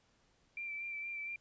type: tone with vibrato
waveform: sine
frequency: 2349 Hz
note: D7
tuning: in tune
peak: -39 dBFS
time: 0.57-1.36 s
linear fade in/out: 2 ms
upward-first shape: sine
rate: 4.3 Hz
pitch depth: 26 cents each way
effects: pink hiss -72 dBFS RMS until 1.4 s + resampled to 16000 Hz